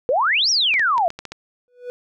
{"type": "exponential two-way sweep", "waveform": "sine", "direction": "up then down", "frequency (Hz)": [466.2, 5850, 646], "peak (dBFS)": -15, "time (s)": [0.09, 1.08], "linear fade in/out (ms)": 0, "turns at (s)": 0.5}
{"type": "clicks", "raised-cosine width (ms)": 0.2, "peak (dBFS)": -15, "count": 7, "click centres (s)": [0.74, 0.795, 0.98, 1.104, 1.19, 1.253, 1.32]}
{"type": "tone with exponential growth", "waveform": "triangle", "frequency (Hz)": 491.9, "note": "B4", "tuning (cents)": -7, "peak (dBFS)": -23, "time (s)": [1.68, 1.9], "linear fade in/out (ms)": 0, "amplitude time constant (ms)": 47}
{"effects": []}